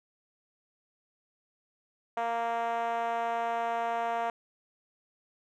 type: tone with band-pass filter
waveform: 5% pulse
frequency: 232.2 Hz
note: A#3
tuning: 7 cents flat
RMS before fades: -31 dBFS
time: 2.17-4.3 s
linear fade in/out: 2 ms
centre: 730 Hz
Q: 2.9
effects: none